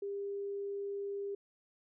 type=tone; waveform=sine; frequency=400.5 Hz; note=G4; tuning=37 cents sharp; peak=-36 dBFS; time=0.02-1.35 s; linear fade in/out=5 ms; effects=none